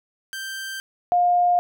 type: tone pair in turn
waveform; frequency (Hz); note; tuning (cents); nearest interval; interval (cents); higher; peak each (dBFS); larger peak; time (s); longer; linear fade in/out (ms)
sawtooth / sine; 1568 / 708.8; G6 / F5; 0 / +25; octave + major second; 1375; first; -26 / -15; second; 0.33-0.8 / 1.12-1.59; neither; 0
effects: none